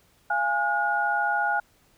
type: tone cluster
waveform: sine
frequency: 690 / 824 / 1440 Hz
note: F5 / G#5 / F#6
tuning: -21 / -14 / -47 cents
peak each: -31 / -25 / -25 dBFS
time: 0.3-1.6 s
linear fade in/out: 5 ms
effects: pink hiss -62 dBFS RMS until 1.97 s